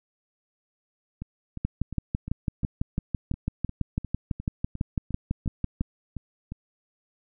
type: two click trains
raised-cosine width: 5 ms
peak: -22 / -13 dBFS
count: 16 / 26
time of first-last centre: 1.22-6.52 / 1.65-5.81 s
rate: 2.83 / 6.01 Hz
effects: none